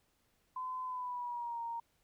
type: tone with pitch glide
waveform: sine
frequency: 1020 to 930 Hz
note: C6 to A#5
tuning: -44 to -4 cents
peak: -37 dBFS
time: 0.56-1.8 s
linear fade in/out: 5 ms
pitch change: -160 cents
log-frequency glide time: 0.84-1.61 s
effects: pink hiss -75 dBFS RMS until 2.03 s